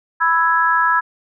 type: chord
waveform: sine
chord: E major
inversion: second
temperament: equal with one note detuned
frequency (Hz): 991.8 / 1318.5 / 1661.2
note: B5 / E6 / G#6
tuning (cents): +7 / 0 / 0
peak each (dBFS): -17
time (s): 0.2-1.01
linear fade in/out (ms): 20
effects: none